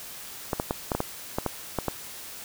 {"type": "clicks", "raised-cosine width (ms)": 1, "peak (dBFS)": -11, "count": 10, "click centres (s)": [0.532, 0.599, 0.709, 0.918, 0.95, 1.004, 1.385, 1.463, 1.787, 1.883], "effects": ["white hiss -41 dBFS RMS until 2.44 s"]}